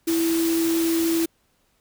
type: tone in noise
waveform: sine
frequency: 330.4 Hz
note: E4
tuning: 4 cents sharp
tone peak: -19 dBFS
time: 0.07-1.26 s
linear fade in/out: 10 ms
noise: white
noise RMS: -30 dBFS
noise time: 0.07-1.26 s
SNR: +8 dB
effects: pink hiss -66 dBFS RMS until 1.8 s